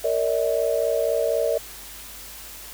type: tone cluster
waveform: sine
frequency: 460.4 / 576 / 640 Hz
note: A#4 / D5 / D#5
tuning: -22 / -34 / +49 cents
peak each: -24 dBFS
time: 0.04-1.58 s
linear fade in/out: 5 ms
effects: added 50 Hz sine -48 dBFS peak until 2.73 s + white hiss -40 dBFS RMS until 2.73 s